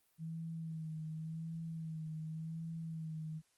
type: tone with vibrato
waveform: sine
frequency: 160.4 Hz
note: E3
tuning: 47 cents flat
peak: -40 dBFS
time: 0.18-3.42 s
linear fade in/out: 50 ms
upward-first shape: sine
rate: 0.89 Hz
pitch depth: 38 cents each way
effects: white hiss -75 dBFS RMS until 3.57 s + Opus 32 kbps